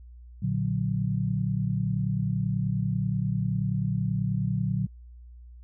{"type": "chord", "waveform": "sine", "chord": "Bb augmented", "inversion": "none", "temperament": "equal", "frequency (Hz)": [116.54, 146.83, 185], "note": ["Bb2", "D3", "F#3"], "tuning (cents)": [0, 0, 0], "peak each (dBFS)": [-28, -29, -29], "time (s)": [0.42, 4.87], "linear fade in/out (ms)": 10, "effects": ["added 60 Hz sine -44 dBFS peak until 5.63 s"]}